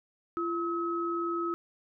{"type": "tone pair together", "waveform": "sine", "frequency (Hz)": [341.1, 1283], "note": ["F4", "E6"], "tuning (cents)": [-41, -47], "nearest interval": "octave + major seventh", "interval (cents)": 2294, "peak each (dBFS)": [-31, -32], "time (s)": [0.37, 1.54], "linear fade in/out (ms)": 0, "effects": []}